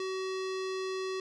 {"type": "tone with low-pass filter", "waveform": "square", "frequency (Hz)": 377.9, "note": "F#4", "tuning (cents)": 37, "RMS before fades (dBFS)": -35, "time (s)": [0, 1.2], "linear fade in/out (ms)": 2, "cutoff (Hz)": 5100, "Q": 1.6, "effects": []}